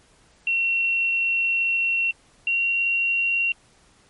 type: tone pair in turn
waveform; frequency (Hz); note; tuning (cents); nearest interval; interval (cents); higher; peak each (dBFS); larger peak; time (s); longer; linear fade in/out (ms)
sine; 2725 / 2749; F7 / F7; -43 / -28; unison; 15; second; -19 / -19; neither; 0.47-2.11 / 2.47-3.52; first; 2
effects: pink hiss -57 dBFS RMS until 4.09 s + MP3 48 kbps